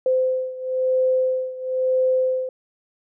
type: beating tone pair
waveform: sine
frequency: 515 / 516 Hz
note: C5 / C5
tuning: -28 / -24 cents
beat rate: 1 Hz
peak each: -20 / -23 dBFS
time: 0.06-2.49 s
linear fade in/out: 2 ms
effects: none